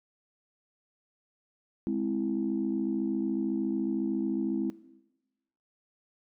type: chord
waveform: sine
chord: Ab augmented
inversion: none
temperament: equal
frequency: 207.7 / 261.6 / 329.6 Hz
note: Ab3 / C4 / E4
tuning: 0 / 0 / 0 cents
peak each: -31 dBFS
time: 1.87-4.7 s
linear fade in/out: 0 ms
effects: noise-tail reverb RT60 1.0 s tail -18 dB re dry + tanh soft clip ceiling -19 dBFS